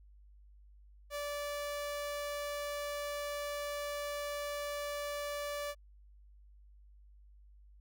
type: tone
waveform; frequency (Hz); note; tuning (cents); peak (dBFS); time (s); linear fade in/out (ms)
sawtooth; 581; D5; -19; -33; 1.1-5.75; 50
effects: added 50 Hz sine -56 dBFS peak until 7.8 s